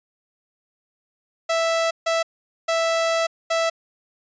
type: tone bursts at uneven times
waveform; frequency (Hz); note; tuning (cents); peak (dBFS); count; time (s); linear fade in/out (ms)
sawtooth; 659.3; E5; 0; -15; 4; 1.49-1.91 / 2.06-2.23 / 2.68-3.27 / 3.5-3.7; 10
effects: resampled to 16000 Hz